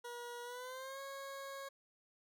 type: tone with pitch glide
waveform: 20% pulse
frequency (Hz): 480.1 to 548.3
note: B4 to C#5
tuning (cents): -49 to -19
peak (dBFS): -40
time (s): 0.04-1.69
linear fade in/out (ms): 10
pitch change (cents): +230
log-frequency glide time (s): 0.43-1
effects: none